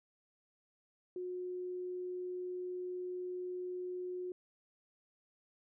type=tone; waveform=sine; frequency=362.4 Hz; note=F#4; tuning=36 cents flat; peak=-38 dBFS; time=1.16-4.32 s; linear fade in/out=2 ms; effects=none